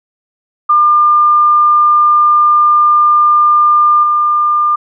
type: tone with level steps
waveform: sine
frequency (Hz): 1200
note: D6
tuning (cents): +37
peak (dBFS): -5 / -8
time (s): 0.69-4.76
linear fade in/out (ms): 10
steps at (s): 4.03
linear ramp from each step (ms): 5
effects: none